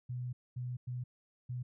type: tone bursts at uneven times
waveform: sine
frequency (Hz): 124.2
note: B2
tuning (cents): +10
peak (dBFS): -36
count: 4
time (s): 0.09-0.33 / 0.56-0.77 / 0.87-1.04 / 1.49-1.63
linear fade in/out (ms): 10
effects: none